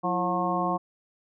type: harmonic tone with a mistuned harmonic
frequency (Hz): 180.2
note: F#3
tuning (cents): -45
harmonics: 1 / 2 / 3 / 4 / 5 / 6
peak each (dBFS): -31 / -32 / -34 / -29 / -33 / -29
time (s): 0.03-0.78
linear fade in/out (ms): 20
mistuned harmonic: 2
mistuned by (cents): -110
effects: none